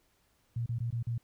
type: tone with dropouts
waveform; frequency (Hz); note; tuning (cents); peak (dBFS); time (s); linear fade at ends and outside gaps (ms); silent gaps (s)
sine; 117.4; A#2; +13; -30; 0.56-1.18; 5; 0.661-0.691 / 0.786-0.803 / 0.906-0.925 / 1.028-1.069
effects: pink hiss -71 dBFS RMS until 1.23 s